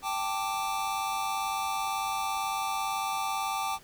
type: chord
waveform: square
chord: G suspended second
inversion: none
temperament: just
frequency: 784 / 882 / 1176 Hz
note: G5 / A5 / D6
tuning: 0 / +4 / +2 cents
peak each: -34 / -35 / -34 dBFS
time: 0.02-3.79 s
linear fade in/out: 50 ms
effects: pink hiss -55 dBFS RMS until 3.83 s